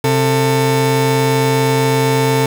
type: tone pair together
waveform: 30% pulse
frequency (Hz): 132.5 / 445.7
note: C3 / A4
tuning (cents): +22 / +22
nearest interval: octave + major sixth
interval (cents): 2100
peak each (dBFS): -12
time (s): 0.04-2.46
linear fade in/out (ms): 2
effects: none